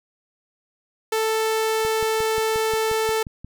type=tone; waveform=sawtooth; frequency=441.2 Hz; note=A4; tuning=5 cents sharp; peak=-16 dBFS; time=1.12-3.23 s; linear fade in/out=5 ms
type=click train; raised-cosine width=5 ms; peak=-24 dBFS; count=10; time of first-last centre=1.85-3.446 s; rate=5.64 Hz
effects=none

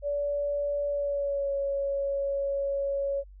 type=tone with pitch glide; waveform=sine; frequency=575 to 556.7 Hz; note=D5 to C#5; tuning=-37 to +7 cents; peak=-26 dBFS; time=0.02-3.24 s; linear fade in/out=50 ms; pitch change=-56 cents; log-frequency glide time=0.88-1.52 s; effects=added 48 Hz sine -46 dBFS peak until 3.4 s

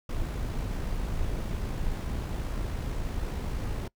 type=noise with amplitude modulation; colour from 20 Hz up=brown; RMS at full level=-30 dBFS; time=0.09-3.88 s; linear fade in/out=5 ms; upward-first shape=sine; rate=56.4 Hz; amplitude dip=30%; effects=noise-tail reverb RT60 0.1 s tail -24 dB re dry

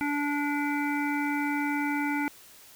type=harmonic tone; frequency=290 Hz; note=D4; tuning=22 cents flat; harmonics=1 / 3 / 5 / 7 / 8; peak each=-28 / -33 / -35 / -36 / -37 dBFS; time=0.01-2.28 s; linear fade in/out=0 ms; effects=white hiss -52 dBFS RMS until 2.75 s

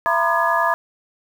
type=tone cluster; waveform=sine; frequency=671 / 949 / 1019 / 1212 / 1685 Hz; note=E5 / A#5 / C6 / D#6 / G#6; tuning=+31 / +31 / -46 / -46 / +25 cents; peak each=-22 dBFS; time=0.06-0.74 s; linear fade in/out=0 ms; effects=7-bit

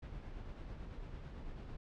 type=noise with tremolo; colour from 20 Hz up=brown; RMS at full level=-45 dBFS; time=0.02-1.77 s; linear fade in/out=10 ms; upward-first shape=triangle; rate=9 Hz; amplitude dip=40%; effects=low-pass 4000 Hz 12 dB/octave

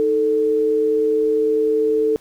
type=tone pair together; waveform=sine; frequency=312 / 441.2 Hz; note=D#4 / A4; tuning=+5 / +5 cents; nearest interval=tritone; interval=600 cents; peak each=-24 / -15 dBFS; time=0-2.16 s; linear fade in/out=0 ms; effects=pink hiss -51 dBFS RMS until 2.2 s

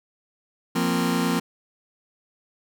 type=chord; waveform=sawtooth; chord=F suspended fourth; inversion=none; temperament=just; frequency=174.61 / 232.8 / 261.9 Hz; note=F3 / Bb3 / C4; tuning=0 / -2 / +2 cents; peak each=-21 dBFS; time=0.75-1.4 s; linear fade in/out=10 ms; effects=none

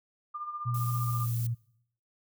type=tone with tremolo; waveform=sine; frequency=1200 Hz; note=D6; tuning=37 cents sharp; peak=-33 dBFS; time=0.34-1.26 s; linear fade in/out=10 ms; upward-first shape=sine; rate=15 Hz; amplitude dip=60%
type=tone with pitch glide; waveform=sine; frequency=120.3 to 117.35 Hz; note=B2 to A#2; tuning=-45 to +12 cents; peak=-28 dBFS; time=0.65-1.55 s; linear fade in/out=20 ms; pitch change=-43 cents; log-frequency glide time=0.98-1.3 s
type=noise; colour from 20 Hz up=violet; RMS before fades=-41 dBFS; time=0.74-1.47 s; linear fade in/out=5 ms
effects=noise-tail reverb RT60 0.7 s tail -22 dB re dry

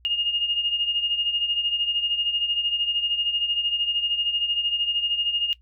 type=beating tone pair; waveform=sine; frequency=2840 / 2853 Hz; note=F7 / F7; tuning=+28 / +36 cents; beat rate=13 Hz; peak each=-23 / -29 dBFS; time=0.05-5.53 s; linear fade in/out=0 ms; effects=noise-tail reverb RT60 0.1 s tail -18 dB re dry + added 60 Hz sine -53 dBFS peak until 5.61 s

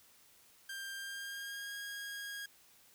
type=tone with pitch glide; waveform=sawtooth; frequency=1590 to 1635.6 Hz; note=G6 to G#6; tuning=+24 to -27 cents; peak=-38 dBFS; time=0.69-2.46 s; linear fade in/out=5 ms; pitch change=+49 cents; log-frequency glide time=0.95-1.75 s; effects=white hiss -64 dBFS RMS until 2.94 s

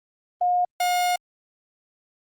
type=tone pair in turn; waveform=sine / 45% pulse; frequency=716 / 716 Hz; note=F5 / F5; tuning=+43 / +43 cents; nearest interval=unison; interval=0 cents; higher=neither; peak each=-18 / -20 dBFS; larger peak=first; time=0.41-0.65 / 0.8-1.16 s; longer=second; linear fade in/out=5 ms; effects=Opus 24 kbps

